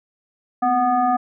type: tone with frequency modulation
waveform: sine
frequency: 740 Hz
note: F#5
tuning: in tune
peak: -15 dBFS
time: 0.62-1.17 s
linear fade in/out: 10 ms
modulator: 487 Hz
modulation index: 0.84
effects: none